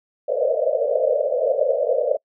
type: band-pass noise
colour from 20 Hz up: white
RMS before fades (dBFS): -20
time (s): 0.28-2.17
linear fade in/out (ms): 10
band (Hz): 470 to 630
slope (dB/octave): 96
effects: noise-tail reverb RT60 0.1 s tail -26 dB re dry